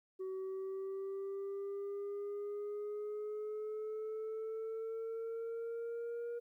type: exponential sweep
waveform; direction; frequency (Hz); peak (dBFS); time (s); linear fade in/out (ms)
sine; up; 376.9 to 474.5; -36; 0.19-6.4; 20
effects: tanh soft clip ceiling -38 dBFS + 13-bit